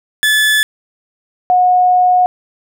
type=tone pair in turn; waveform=30% pulse / sine; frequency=1729 / 727 Hz; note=A6 / F#5; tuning=-31 / -31 cents; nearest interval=octave + minor third; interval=1500 cents; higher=first; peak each=-7 dBFS; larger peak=neither; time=0.23-0.63 / 1.5-2.26 s; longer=second; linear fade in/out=0 ms; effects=none